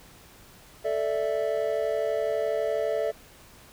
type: chord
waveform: triangle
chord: A suspended fourth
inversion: none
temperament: equal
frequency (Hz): 440 / 587.3 / 659.3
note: A4 / D5 / E5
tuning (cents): 0 / 0 / 0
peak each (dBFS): -27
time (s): 0.84-3.12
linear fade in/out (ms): 20
effects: pink hiss -52 dBFS RMS until 3.72 s